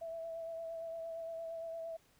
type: tone with vibrato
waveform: sine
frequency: 659.3 Hz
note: E5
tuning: in tune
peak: -40 dBFS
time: 0.01-1.97 s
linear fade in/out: 10 ms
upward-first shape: sine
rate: 8.7 Hz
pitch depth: 21 cents each way
effects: pink hiss -69 dBFS RMS until 2.19 s